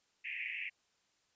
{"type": "band-pass noise", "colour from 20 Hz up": "white", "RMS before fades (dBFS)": -41, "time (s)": [0.24, 0.7], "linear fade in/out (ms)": 20, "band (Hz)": [1900, 2700], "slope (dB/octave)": 96, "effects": ["white hiss -75 dBFS RMS until 1.35 s", "resampled to 16000 Hz"]}